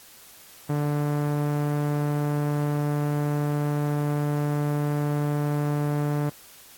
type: tone with low-pass filter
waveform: sawtooth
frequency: 146.8 Hz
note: D3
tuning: in tune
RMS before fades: -25 dBFS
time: 0.69-6.3 s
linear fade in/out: 10 ms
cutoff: 1200 Hz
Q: 0.62
effects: white hiss -49 dBFS RMS until 6.77 s + AAC 64 kbps